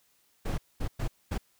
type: noise bursts at uneven times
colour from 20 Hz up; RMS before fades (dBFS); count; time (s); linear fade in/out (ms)
brown; -30; 4; 0.45-0.58 / 0.8-0.88 / 0.99-1.08 / 1.31-1.38; 10
effects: white hiss -68 dBFS RMS until 1.59 s